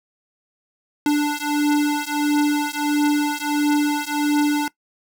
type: beating tone pair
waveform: square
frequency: 293.7 / 295.2 Hz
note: D4 / D4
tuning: 0 / +9 cents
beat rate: 1.5 Hz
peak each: -21 dBFS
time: 1.06-4.68 s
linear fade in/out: 2 ms
effects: noise-tail reverb RT60 0.1 s tail -20 dB re dry